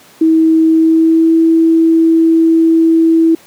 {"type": "tone with pitch glide", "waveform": "sine", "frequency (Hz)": [321.4, 326.8], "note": ["E4", "E4"], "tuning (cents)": [-44, -15], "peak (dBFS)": -5, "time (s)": [0.21, 3.35], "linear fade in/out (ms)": 5, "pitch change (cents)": 29, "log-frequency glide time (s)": [0.68, 1.35], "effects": ["pink hiss -42 dBFS RMS until 3.46 s", "high-pass 200 Hz 12 dB/octave"]}